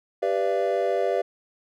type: chord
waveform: triangle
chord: G dominant seventh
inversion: none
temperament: equal with one note detuned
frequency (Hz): 392 / 493.9 / 587.3 / 681.7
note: G4 / B4 / D5 / F5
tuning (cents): 0 / 0 / 0 / -42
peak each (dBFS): -25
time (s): 0.22-1.22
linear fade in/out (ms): 10
effects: none